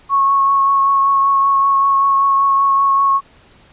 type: tone with vibrato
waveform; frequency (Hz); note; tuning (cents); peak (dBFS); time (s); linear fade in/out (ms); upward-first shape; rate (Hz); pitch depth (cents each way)
sine; 1100; C#6; -14; -10; 0.09-3.21; 50; triangle; 5.2; 16
effects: pink hiss -48 dBFS RMS until 3.72 s + resampled to 8000 Hz

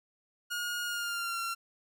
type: tone with pitch glide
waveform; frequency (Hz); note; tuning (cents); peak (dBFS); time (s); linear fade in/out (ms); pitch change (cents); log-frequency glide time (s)
sawtooth; 1433 to 1366.7; F6 to F6; +44 to -38; -29; 0.5-1.55; 20; -82; 0.86-1.4
effects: none

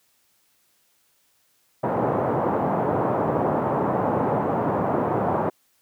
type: band-pass noise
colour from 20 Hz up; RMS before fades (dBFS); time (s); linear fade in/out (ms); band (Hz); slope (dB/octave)
white; -23; 1.83-5.5; 10; 100 to 920; 24
effects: white hiss -65 dBFS RMS until 5.81 s + high-pass 60 Hz 12 dB/octave

